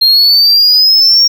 triangle exponential sweep, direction up, 4186 to 5588 Hz, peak -3 dBFS, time 0.01-1.28 s, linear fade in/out 10 ms, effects none

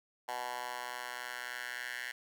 10% pulse tone with high-pass filter sweep, 123.47 Hz, B2, in tune, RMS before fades -41 dBFS, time 0.28-2.12 s, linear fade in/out 10 ms, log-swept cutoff 860 to 1800 Hz, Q 3.1, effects none

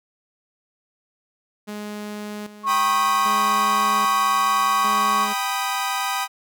sawtooth tone with tremolo, 208.9 Hz, G#3, 10 cents sharp, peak -26 dBFS, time 1.67-5.34 s, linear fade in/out 20 ms, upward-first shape square, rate 0.63 Hz, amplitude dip 70%
sine tone with pitch glide, 1093 to 1114 Hz, C#6 to C#6, -25 to +8 cents, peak -18 dBFS, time 2.63-5.28 s, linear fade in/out 50 ms, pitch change +33 cents, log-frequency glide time 2.88-4.58 s
sawtooth chord, G augmented, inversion none, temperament equal, 784 / 987.8 / 1244.5 Hz, G5 / B5 / D#6, 0 / 0 / 0 cents, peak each -23 dBFS, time 2.66-6.28 s, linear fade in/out 50 ms
effects none

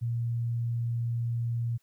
sine tone, 117.6 Hz, A#2, 16 cents sharp, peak -27 dBFS, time 0.01-1.78 s, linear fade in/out 20 ms, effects white hiss -72 dBFS RMS until 1.82 s

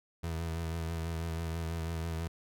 30% pulse tone with vibrato, 82.41 Hz, E2, in tune, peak -31 dBFS, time 0.23-2.28 s, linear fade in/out 10 ms, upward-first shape sine, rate 6.1 Hz, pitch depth 33 cents each way, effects none

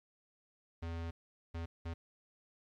square tone bursts at uneven times, 83.4 Hz, E2, 21 cents sharp, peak -39 dBFS, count 3, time 0.82-1.11 / 1.54-1.66 / 1.85-1.94 s, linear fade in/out 10 ms, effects low-pass 4000 Hz 12 dB/octave + 12-bit

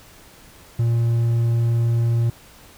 triangle tone, 116.8 Hz, A#2, 4 cents sharp, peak -14 dBFS, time 0.79-2.3 s, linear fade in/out 5 ms, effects pink hiss -47 dBFS RMS until 2.77 s

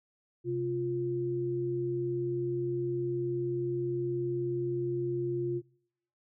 sine tone pair together, 131.2 / 350.3 Hz, C3 / F4, +5 / +5 cents, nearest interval octave + perfect fourth, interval 1700 cents, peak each -35 / -30 dBFS, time 0.44-5.62 s, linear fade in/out 50 ms, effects noise-tail reverb RT60 0.7 s tail -24 dB re dry

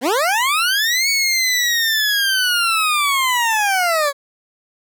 20% pulse linear two-way sweep, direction up then down, 220 to 2241 to 550 Hz, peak -10 dBFS, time 0.01-4.13 s, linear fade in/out 50 ms, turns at 1.09 s, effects none

